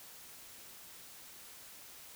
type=silence; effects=white hiss -53 dBFS RMS until 2.15 s